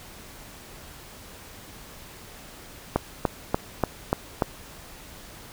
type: click train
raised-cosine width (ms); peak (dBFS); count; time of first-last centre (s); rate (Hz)
1; -6; 6; 2.96-4.422; 3.42
effects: pink hiss -45 dBFS RMS until 5.52 s